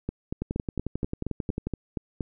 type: two click trains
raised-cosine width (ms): 3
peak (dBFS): -16 / -16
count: 15 / 10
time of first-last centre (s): 0.42-1.67 / 0.09-2.208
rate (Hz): 11.2 / 4.25
effects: none